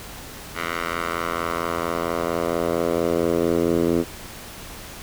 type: tone with band-pass filter sweep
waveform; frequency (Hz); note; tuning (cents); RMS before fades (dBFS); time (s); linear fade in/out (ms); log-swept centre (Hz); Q
10% pulse; 84.4; E2; +41; -23; 0.54-4.05; 50; 1800 to 330; 1.4
effects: pink hiss -38 dBFS RMS until 5.02 s

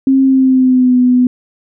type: tone with pitch glide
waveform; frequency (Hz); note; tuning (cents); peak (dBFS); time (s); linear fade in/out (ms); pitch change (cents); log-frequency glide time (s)
sine; 267.5 to 249.6; C4 to B3; +38 to +19; -6; 0.07-1.27; 2; -119; 0.23-0.97
effects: none

